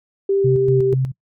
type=tone with vibrato; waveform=sine; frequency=392 Hz; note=G4; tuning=in tune; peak=-14 dBFS; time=0.29-0.94 s; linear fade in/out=5 ms; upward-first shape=triangle; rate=3.3 Hz; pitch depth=12 cents each way
type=tone with tremolo; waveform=sine; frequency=131.4 Hz; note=C3; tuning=8 cents sharp; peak=-15 dBFS; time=0.44-1.12 s; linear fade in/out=10 ms; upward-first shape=square; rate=4.1 Hz; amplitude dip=60%
effects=noise-tail reverb RT60 0.1 s tail -22 dB re dry